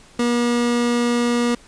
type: tone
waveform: 30% pulse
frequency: 239.6 Hz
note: A#3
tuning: 48 cents sharp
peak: -14 dBFS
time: 0.19-1.55 s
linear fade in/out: 5 ms
effects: pink hiss -48 dBFS RMS until 1.67 s + resampled to 22050 Hz